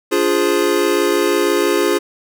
square chord, D half-diminished seventh, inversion none, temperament equal with one note detuned, 291 / 349.2 / 415.3 / 523.3 Hz, D4 / F4 / Ab4 / C5, -16 / 0 / 0 / 0 cents, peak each -23 / -18 / -18 / -23 dBFS, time 0.11-1.99 s, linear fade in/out 20 ms, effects none

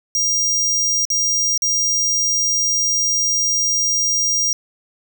square tone with dropouts, 5700 Hz, F8, 34 cents sharp, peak -16 dBFS, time 0.15-4.53 s, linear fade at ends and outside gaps 1 ms, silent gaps 1.052-1.102 / 1.577-1.621 s, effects none

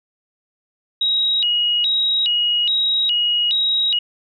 sine tone with vibrato, 3322 Hz, G#7, in tune, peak -15 dBFS, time 1.01-3.99 s, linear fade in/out 5 ms, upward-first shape square, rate 1.2 Hz, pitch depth 240 cents each way, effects none

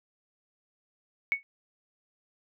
sine tone with exponential decay, 2219 Hz, C#7, 1 cent sharp, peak -19 dBFS, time 1.32-1.43 s, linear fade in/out 0 ms, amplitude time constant 22 ms, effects none

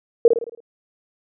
sine tone with echo, 466.2 Hz, A#4, in tune, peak -6 dBFS, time 0.25-0.28 s, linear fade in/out 2 ms, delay 54 ms, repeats 6, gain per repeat -6 dB, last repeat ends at 0.604 s, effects none

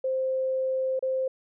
sine tone with dropouts, 523.3 Hz, C5, in tune, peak -24 dBFS, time 0.04-1.28 s, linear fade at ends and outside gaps 5 ms, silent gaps 0.993-1.025 s, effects none

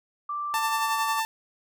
sine tone with pitch glide, 1174.7 to 1149.9 Hz, D6 to D6, 0 to -37 cents, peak -28 dBFS, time 0.29-1.2 s, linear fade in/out 5 ms, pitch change -37 cents, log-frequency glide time 0.52-0.95 s
sawtooth tone with tremolo, 890 Hz, A5, 20 cents sharp, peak -20 dBFS, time 0.54-1.25 s, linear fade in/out 0 ms, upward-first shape sine, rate 11 Hz, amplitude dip 40%
effects none

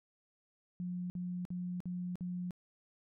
sine tone bursts, 178.8 Hz, F3, 41 cents sharp, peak -36 dBFS, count 5, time 0.8-2.508 s, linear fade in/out 0 ms, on 300 ms, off 52 ms, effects none

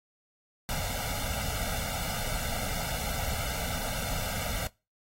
pink noise with comb filter, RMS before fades -33 dBFS, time 0.69-4.67 s, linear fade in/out 0 ms, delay 1.4 ms, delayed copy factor +0.9, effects noise-tail reverb RT60 0.3 s tail -25 dB re dry + AAC 48 kbps

